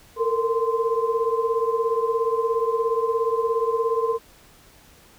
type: tone cluster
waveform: sine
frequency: 449.4 / 466.4 / 1038 Hz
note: A4 / A#4 / C6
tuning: +37 / +1 / -14 cents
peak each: -23 / -24 / -26 dBFS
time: 0.16-4.19 s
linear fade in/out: 50 ms
effects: pink hiss -52 dBFS RMS until 5.18 s